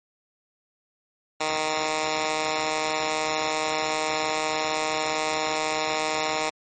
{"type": "tone with high-pass filter", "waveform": "10% pulse", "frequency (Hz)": 155.56, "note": "D#3", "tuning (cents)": 0, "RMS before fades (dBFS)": -26, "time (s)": [1.4, 6.5], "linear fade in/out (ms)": 10, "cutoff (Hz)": 570, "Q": 0.52, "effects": ["MP3 32 kbps"]}